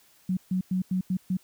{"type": "tone bursts at uneven times", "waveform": "sine", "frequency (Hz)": 185, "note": "F#3", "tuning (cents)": 0, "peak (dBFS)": -23, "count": 6, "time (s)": [[0.29, 0.37], [0.51, 0.61], [0.71, 0.82], [0.91, 1.01], [1.1, 1.17], [1.3, 1.37]], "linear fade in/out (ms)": 5, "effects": ["white hiss -60 dBFS RMS until 1.43 s"]}